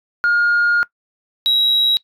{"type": "tone pair in turn", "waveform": "sine", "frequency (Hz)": [1422, 3858], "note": ["F6", "B7"], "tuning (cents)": [31, -41], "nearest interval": "octave + perfect fourth", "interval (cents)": 1728, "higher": "second", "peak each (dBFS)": -10, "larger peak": "neither", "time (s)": [[0.24, 0.83], [1.46, 1.97]], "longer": "first", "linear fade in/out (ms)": 0, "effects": ["noise-tail reverb RT60 0.1 s tail -22 dB re dry", "tanh soft clip ceiling -10 dBFS"]}